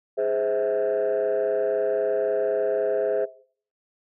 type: chord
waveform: sine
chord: Ab augmented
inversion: none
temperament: just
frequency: 415.3 / 519.1 / 648.9 Hz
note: Ab4 / C5 / E5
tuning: 0 / -14 / -27 cents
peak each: -23 / -24 / -25 dBFS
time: 0.17-3.26 s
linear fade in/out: 20 ms
effects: noise-tail reverb RT60 0.5 s tail -18 dB re dry + tanh soft clip ceiling -17 dBFS